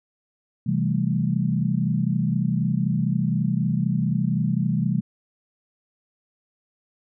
sine chord, A minor seventh, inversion first, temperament equal, 130.81 / 164.81 / 196 / 220 Hz, C3 / E3 / G3 / A3, 0 / 0 / 0 / 0 cents, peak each -25 / -24 / -25 / -28 dBFS, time 0.66-5.01 s, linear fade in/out 10 ms, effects none

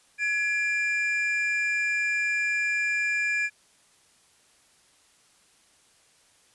triangle tone pair together, 1684 / 2380 Hz, G#6 / D7, +24 / +22 cents, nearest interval tritone, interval 598 cents, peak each -26 / -24 dBFS, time 0.18-3.5 s, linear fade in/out 50 ms, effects white hiss -61 dBFS RMS until 6.54 s + resampled to 24000 Hz

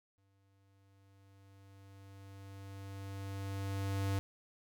square tone with exponential growth, 98 Hz, G2, in tune, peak -32 dBFS, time 0.18-4.19 s, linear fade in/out 0 ms, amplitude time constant 870 ms, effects none

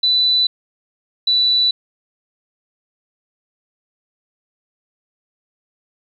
sine tone pair in turn, 3984 / 3964 Hz, B7 / B7, +14 / +6 cents, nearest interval unison, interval 8 cents, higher first, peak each -12 dBFS, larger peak neither, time 0.03-0.47 / 1.27-1.71 s, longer neither, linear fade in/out 5 ms, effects 9-bit

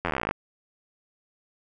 slowing click train, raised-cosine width 0.5 ms, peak -11 dBFS, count 18, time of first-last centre 0.05-0.311 s, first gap 11 ms, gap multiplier 1.04, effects none

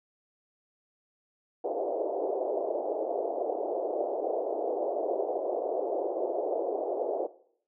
white band-pass noise, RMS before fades -31 dBFS, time 1.64-7.27 s, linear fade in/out 5 ms, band 350 to 700 Hz, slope 48 dB/octave, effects noise-tail reverb RT60 0.6 s tail -17 dB re dry

